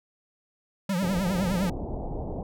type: tone with vibrato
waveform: square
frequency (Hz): 185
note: F#3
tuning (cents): 0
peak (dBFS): -25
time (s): 0.89-1.7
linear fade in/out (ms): 5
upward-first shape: triangle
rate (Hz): 9.8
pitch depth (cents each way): 170
type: low-pass noise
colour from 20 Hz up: pink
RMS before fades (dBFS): -33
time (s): 1.02-2.43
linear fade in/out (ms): 2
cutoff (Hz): 830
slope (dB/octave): 48
effects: none